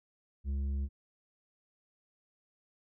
sine tone with tanh clipping, 69.1 Hz, C#2, 5 cents flat, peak -32 dBFS, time 0.44-0.89 s, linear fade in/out 50 ms, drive 7 dB, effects none

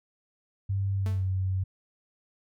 sine tone with pitch glide, 98 to 94.28 Hz, G2 to F#2, 0 to +33 cents, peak -25 dBFS, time 0.69-1.64 s, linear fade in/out 10 ms, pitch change -67 cents, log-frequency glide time 0.95-1.23 s
sawtooth tone with exponential decay, 220 Hz, A3, in tune, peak -32 dBFS, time 1.06-1.35 s, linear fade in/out 0 ms, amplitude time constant 61 ms
effects none

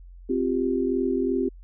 sine chord, C suspended fourth, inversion none, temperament equal, 261.6 / 349.2 / 392 Hz, C4 / F4 / G4, 0 / 0 / 0 cents, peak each -25 / -27 / -26 dBFS, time 0.29-1.49 s, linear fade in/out 10 ms, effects added 44 Hz sine -42 dBFS peak until 1.63 s

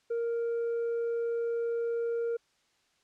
triangle tone with tanh clipping, 466.2 Hz, A#4, in tune, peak -29 dBFS, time 0.1-2.37 s, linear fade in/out 10 ms, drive 7 dB, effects white hiss -70 dBFS RMS until 3.03 s + low-pass 6000 Hz 12 dB/octave

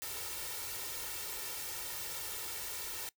white noise with comb filter, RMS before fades -41 dBFS, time 0.02-3.09 s, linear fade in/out 0 ms, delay 2.2 ms, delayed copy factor +0.7, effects noise-tail reverb RT60 0.1 s tail -21 dB re dry

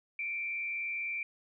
sine tone with frequency modulation, 2349 Hz, D7, in tune, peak -33 dBFS, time 0.19-1.23 s, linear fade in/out 2 ms, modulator 111 Hz, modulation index 0.56, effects none

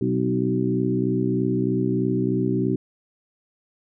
harmonic tone with a mistuned harmonic, 63.2 Hz, B1, 41 cents sharp, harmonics 2 / 3 / 4 / 5 / 6, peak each -26 / -26 / -26 / -26 / -26 dBFS, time 0.01-2.76 s, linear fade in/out 5 ms, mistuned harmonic 4, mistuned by +33 cents, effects none

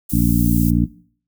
white high-pass noise, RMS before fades -28 dBFS, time 0.09-0.71 s, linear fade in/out 10 ms, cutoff 12000 Hz, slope 12 dB/octave
harmonic tone, 58.5 Hz, A#1, 7 cents sharp, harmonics 1 / 2 / 3 / 4 / 5, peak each -20 / -21 / -18 / -19 / -20 dBFS, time 0.12-0.86 s, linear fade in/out 20 ms
effects noise-tail reverb RT60 0.5 s tail -18 dB re dry

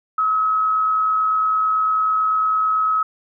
sine tone with amplitude modulation, 1282 Hz, E6, 49 cents flat, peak -14 dBFS, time 0.18-3.03 s, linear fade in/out 5 ms, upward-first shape sine, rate 109 Hz, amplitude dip 30%, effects none

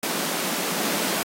pink high-pass noise, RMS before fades -26 dBFS, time 0.03-1.23 s, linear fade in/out 2 ms, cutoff 170 Hz, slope 48 dB/octave, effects AAC 48 kbps

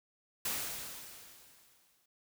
white noise with exponential decay, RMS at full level -34 dBFS, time 0.45-2.06 s, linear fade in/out 5 ms, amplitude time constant 350 ms, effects none

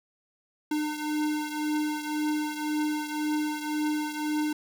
square beating tone pair, 302.1 / 304 Hz, D4 / D#4, +49 / -40 cents, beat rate 1.9 Hz, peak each -29 / -34 dBFS, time 0.71-4.53 s, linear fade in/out 5 ms, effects none

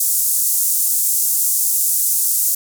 white band-pass noise, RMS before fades -17 dBFS, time 0-2.55 s, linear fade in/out 5 ms, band 7000 to 16000 Hz, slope 24 dB/octave, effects none

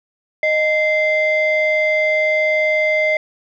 sine tone pair together, 619 / 2082 Hz, D#5 / C7, -9 / -9 cents, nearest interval octave + major sixth, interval 2100 cents, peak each -15 dBFS, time 0.43-3.17 s, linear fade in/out 2 ms, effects tanh soft clip ceiling -9 dBFS

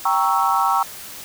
sine chord, G diminished seventh, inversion none, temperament equal, 784 / 932.3 / 1108.7 / 1318.5 Hz, G5 / Bb5 / Db6 / Fb6, 0 / 0 / 0 / 0 cents, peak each -21 dBFS, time 0.05-0.83 s, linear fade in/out 5 ms, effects white hiss -36 dBFS RMS until 1.24 s

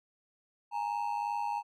triangle ring-modulated tone, 880 Hz, A5, in tune, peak -26 dBFS, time 0.71-1.63 s, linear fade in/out 50 ms, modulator 51.4 Hz, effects none

